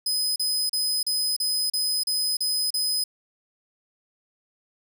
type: tone bursts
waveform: sawtooth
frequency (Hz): 5030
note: D#8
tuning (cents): +18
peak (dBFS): -20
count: 9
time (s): 0.06-3.04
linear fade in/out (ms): 5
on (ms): 300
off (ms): 35
effects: none